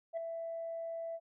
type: tone with ADSR envelope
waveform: sine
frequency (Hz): 663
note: E5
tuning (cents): +10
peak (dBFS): -30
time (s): 0.13-1.2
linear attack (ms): 43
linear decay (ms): 4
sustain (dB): -7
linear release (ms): 52
effects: tanh soft clip ceiling -32 dBFS